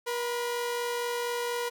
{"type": "tone pair together", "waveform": "sawtooth", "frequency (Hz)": [478.9, 1002], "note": ["A#4", "B5"], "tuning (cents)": [47, 25], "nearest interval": "octave + minor second", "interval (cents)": 1278, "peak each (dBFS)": [-26, -34], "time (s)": [0.06, 1.7], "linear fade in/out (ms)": 20, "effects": []}